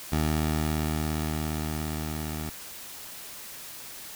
15% pulse tone with level ramp, 77.3 Hz, D#2, 11 cents flat, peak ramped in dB -17 to -26 dBFS, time 0.12-2.5 s, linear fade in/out 5 ms, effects white hiss -42 dBFS RMS until 4.15 s

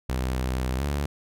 sawtooth tone with pitch glide, 63.8 to 71.61 Hz, C2 to D2, -43 to -43 cents, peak -21 dBFS, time 0.09-1.06 s, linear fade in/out 5 ms, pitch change +200 cents, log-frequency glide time 0.77-0.83 s, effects none

